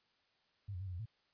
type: tone with pitch steps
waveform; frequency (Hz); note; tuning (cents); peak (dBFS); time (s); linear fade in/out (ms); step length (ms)
sine; 100.4 / 88.9 / 97.3 / 91.5 / 86.9 / 111.7; G2 / F2 / G2 / F#2 / F2 / A2; +42 / +31 / -12 / -19 / -8 / +27; -40; 0.68-1.058; 10; 63
effects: white hiss -75 dBFS RMS until 1.33 s + resampled to 11025 Hz